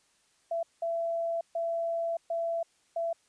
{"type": "tone bursts at uneven times", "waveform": "sine", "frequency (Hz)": 670, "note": "E5", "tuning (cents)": 28, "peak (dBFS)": -28, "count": 5, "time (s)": [[0.51, 0.63], [0.82, 1.41], [1.55, 2.17], [2.3, 2.63], [2.96, 3.13]], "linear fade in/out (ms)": 5, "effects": ["white hiss -68 dBFS RMS until 3.28 s", "resampled to 22050 Hz"]}